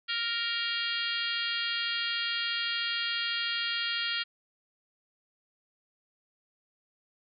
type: harmonic tone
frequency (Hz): 466.2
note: A#4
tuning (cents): 0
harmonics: 3 / 4 / 5 / 6 / 7 / 8 / 9 / 10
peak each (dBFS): -36 / -37 / -40 / -36 / -34 / -44 / -38 / -41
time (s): 0.08-4.24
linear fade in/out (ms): 20
effects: none